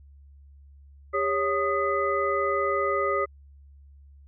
sine tone cluster, 400.5 / 555 / 1240 / 2010 Hz, G4 / C#5 / D#6 / B6, +37 / +2 / -6 / +30 cents, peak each -28 / -28 / -26 / -33 dBFS, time 1.13-3.26 s, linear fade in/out 20 ms, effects added 70 Hz sine -48 dBFS peak until 4.27 s

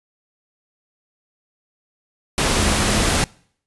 sine tone in noise, 207.7 Hz, G#3, in tune, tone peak -26 dBFS, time 2.54-3.02 s, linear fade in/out 0 ms, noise pink, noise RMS -18 dBFS, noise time 2.38-3.24 s, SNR -11 dB, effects noise-tail reverb RT60 0.6 s tail -25 dB re dry + resampled to 24000 Hz

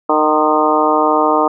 harmonic tone with a mistuned harmonic, 153.6 Hz, D#3, 22 cents flat, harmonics 2 / 3 / 4 / 5 / 6 / 7 / 8, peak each -18 / -18 / -18 / -18 / -18 / -18 / -18 dBFS, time 0.09-1.48 s, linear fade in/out 5 ms, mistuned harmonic 7, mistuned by -33 cents, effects none

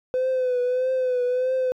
triangle tone with vibrato, 506 Hz, B4, 42 cents sharp, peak -17 dBFS, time 0.14-1.72 s, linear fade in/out 0 ms, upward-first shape triangle, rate 1.6 Hz, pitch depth 54 cents each way, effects tanh soft clip ceiling -16 dBFS

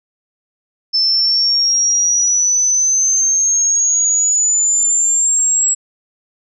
sine exponential sweep, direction up, 5274 to 7710 Hz, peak -11 dBFS, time 0.93-5.75 s, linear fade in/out 20 ms, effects none

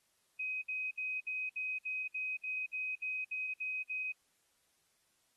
sine tone bursts, 2520 Hz, D#7, 21 cents sharp, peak -35 dBFS, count 13, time 0.39-4.124 s, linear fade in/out 10 ms, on 230 ms, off 62 ms, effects white hiss -75 dBFS RMS until 5.36 s + AAC 32 kbps

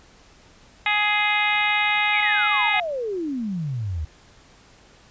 harmonic tone, 417.8 Hz, G#4, 10 cents sharp, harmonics 2 / 3 / 4 / 5 / 6 / 7 / 8 / 9, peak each -25 / -30 / -29 / -22 / -25 / -32 / -34 / -31 dBFS, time 0.86-2.8 s, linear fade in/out 2 ms
sine exponential sweep, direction down, 2441 to 72.8 Hz, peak -24 dBFS, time 2.13-4.05 s, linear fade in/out 5 ms
effects pink hiss -52 dBFS RMS until 5.1 s + resampled to 16000 Hz

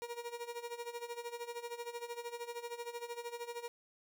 30% pulse tone with tremolo, 474.5 Hz, A#4, 31 cents sharp, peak -36 dBFS, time 0.02-3.68 s, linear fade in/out 0 ms, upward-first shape sine, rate 13 Hz, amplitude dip 80%, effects none

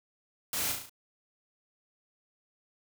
white noise with echo, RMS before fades -33 dBFS, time 0.53-0.72 s, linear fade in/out 2 ms, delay 35 ms, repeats 5, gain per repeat -4 dB, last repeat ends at 0.895 s, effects none

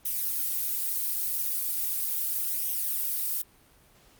violet noise with flanger, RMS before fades -29 dBFS, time 0.05-3.42 s, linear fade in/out 5 ms, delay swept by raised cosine 0.33 to 5.93 ms, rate 0.38 Hz, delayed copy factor +0.5, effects pink hiss -59 dBFS RMS until 4.19 s + Opus 32 kbps

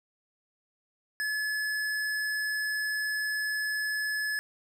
sine tone with hard clipping, 1713 Hz, A6, 47 cents flat, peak -30 dBFS, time 1.2-4.39 s, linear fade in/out 0 ms, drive 15 dB, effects none

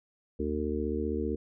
harmonic tone with a mistuned harmonic, 75.4 Hz, D2, 46 cents sharp, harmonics 1 / 3 / 4 / 5 / 6, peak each -35 / -35 / -35 / -35 / -35 dBFS, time 0.39-1.36 s, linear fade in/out 10 ms, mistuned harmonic 1, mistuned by -16 cents, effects none

